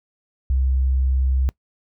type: tone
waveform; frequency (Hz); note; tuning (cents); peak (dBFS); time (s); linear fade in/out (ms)
sine; 65.41; C2; 0; -16; 0.5-1.49; 0
effects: noise-tail reverb RT60 0.1 s tail -23 dB re dry